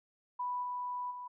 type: tone with level steps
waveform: sine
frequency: 987.8 Hz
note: B5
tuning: in tune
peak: -33 / -35 / -41 dBFS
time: 0.39-1.28 s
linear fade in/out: 10 ms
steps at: 0.62 / 1.1 s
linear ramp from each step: 20 ms
effects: none